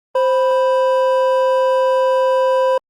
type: tone pair together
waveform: triangle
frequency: 523.3 / 987.9 Hz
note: C5 / B5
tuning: 0 / 0 cents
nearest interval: major seventh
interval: 1100 cents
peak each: -11 / -17 dBFS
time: 0.15-2.78 s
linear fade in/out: 5 ms
effects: Opus 32 kbps